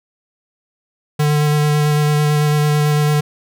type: tone with vibrato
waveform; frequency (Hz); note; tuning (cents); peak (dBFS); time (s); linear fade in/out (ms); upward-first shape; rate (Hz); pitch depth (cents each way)
square; 149.2; D3; +28; -13; 1.19-3.21; 10; square; 9; 10
effects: none